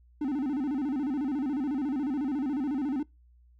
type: tone with vibrato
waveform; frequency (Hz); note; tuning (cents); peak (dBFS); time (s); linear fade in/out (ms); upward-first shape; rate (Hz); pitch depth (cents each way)
triangle; 277.2; C#4; 0; -25; 0.21-3.03; 5; square; 14; 130
effects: noise-tail reverb RT60 0.2 s tail -24 dB re dry + added 60 Hz sine -56 dBFS peak until 3.59 s